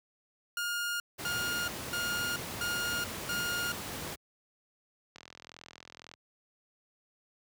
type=tone bursts; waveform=sawtooth; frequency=1418 Hz; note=F6; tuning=26 cents sharp; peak=-28 dBFS; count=5; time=0.57-3.72 s; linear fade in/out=2 ms; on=430 ms; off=250 ms
type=noise; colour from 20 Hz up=pink; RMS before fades=-39 dBFS; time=1.18-4.16 s; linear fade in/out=20 ms
type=click train; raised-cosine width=0.2 ms; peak=-30 dBFS; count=42; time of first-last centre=5.16-6.139 s; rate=41.9 Hz
effects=high-pass 80 Hz 12 dB/octave